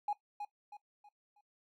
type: tone with echo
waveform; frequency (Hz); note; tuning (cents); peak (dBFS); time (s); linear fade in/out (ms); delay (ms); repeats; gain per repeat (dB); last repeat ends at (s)
triangle; 827; G#5; -8; -27; 0.08-0.13; 5; 320; 4; -9; 1.41
effects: noise-tail reverb RT60 0.1 s tail -18 dB re dry + tanh soft clip ceiling -29 dBFS